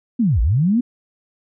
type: linear two-way sweep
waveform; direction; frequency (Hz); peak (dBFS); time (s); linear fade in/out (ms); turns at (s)
sine; down then up; 254.4 to 48.31 to 254.4; -13; 0.19-0.81; 10; 0.41
effects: none